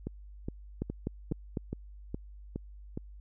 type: two click trains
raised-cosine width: 3 ms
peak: -19 / -22 dBFS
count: 4 / 8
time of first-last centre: 0.82-1.572 / 0.07-2.975 s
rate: 3.99 / 2.41 Hz
effects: added 50 Hz sine -46 dBFS peak until 3.2 s